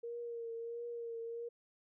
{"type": "tone with vibrato", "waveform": "sine", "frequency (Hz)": 466.6, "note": "A#4", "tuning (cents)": 2, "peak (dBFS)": -40, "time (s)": [0.03, 1.49], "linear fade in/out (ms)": 10, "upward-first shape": "triangle", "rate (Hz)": 1.5, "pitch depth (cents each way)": 35, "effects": []}